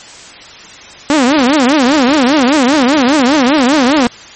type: tone with vibrato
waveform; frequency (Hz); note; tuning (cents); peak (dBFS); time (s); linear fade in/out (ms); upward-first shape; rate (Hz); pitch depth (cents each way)
sawtooth; 273.9; C#4; -21; -3; 1.1-4.07; 0; triangle; 5; 280
effects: white hiss -33 dBFS RMS until 4.35 s + MP3 32 kbps